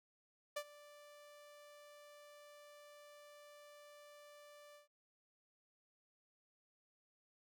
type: tone with ADSR envelope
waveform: sawtooth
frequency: 587.3 Hz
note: D5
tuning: in tune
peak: -34 dBFS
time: 0.56-4.88 s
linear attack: 9 ms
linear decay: 63 ms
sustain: -20 dB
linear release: 130 ms
effects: none